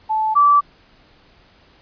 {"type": "tone pair in turn", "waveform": "sine", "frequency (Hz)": [871, 1159.2], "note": ["A5", "D6"], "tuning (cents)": [-18, -23], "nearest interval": "perfect fourth", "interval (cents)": 495, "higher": "second", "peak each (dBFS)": [-16, -9], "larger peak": "second", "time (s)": [[0.09, 0.35], [0.35, 0.61]], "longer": "neither", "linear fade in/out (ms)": 20, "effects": ["pink hiss -52 dBFS RMS until 1.81 s", "resampled to 11025 Hz"]}